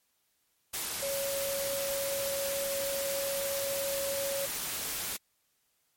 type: tone in noise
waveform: sine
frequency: 554.4 Hz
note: C#5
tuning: in tune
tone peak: -32 dBFS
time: 1.02-4.46 s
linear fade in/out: 10 ms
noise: white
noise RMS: -35 dBFS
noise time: 0.73-5.17 s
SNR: 0 dB
effects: white hiss -74 dBFS RMS until 5.96 s + MP3 64 kbps